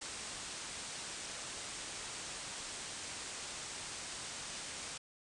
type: low-pass noise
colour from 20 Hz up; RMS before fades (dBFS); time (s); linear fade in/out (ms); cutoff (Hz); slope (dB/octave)
white; -45; 0.01-4.98; 10; 9200; 96
effects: none